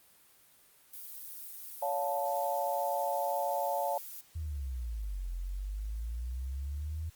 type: noise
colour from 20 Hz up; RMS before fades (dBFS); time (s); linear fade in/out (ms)
violet; -45; 0.93-4.21; 5
type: chord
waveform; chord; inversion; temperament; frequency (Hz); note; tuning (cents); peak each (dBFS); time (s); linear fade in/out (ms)
sine; Db augmented; none; equal with one note detuned; 565.7 / 698.5 / 880; Db5 / F5 / A5; +35 / 0 / 0; -34; 1.82-3.98; 5
type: exponential two-way sweep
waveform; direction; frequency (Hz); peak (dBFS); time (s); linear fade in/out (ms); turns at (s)
sine; down then up; 82.41 to 43 to 82.1; -34; 4.35-7.1; 10; 5.31
effects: white hiss -62 dBFS RMS until 7.15 s + Opus 32 kbps